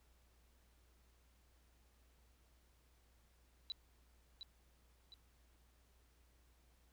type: tone with echo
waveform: sine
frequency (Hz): 3951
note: B7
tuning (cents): 0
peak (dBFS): -40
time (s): 3.7-3.72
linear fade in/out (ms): 0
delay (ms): 710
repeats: 2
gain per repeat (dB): -7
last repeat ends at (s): 5.14
effects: added 60 Hz sine -69 dBFS peak until 6.92 s + pink hiss -75 dBFS RMS until 6.92 s